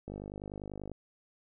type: click train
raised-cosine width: 2 ms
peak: -28 dBFS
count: 43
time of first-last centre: 0.08-0.917 s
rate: 50.2 Hz
effects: none